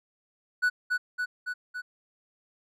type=tone with echo; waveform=triangle; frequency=1480 Hz; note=F#6; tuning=in tune; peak=-19 dBFS; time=0.62-0.7 s; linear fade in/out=20 ms; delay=280 ms; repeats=4; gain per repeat=-3 dB; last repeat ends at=1.82 s; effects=none